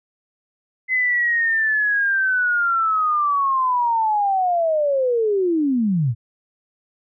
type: linear sweep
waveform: sine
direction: down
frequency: 2047 to 105 Hz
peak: -16 dBFS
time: 0.88-6.15 s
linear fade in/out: 50 ms
effects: none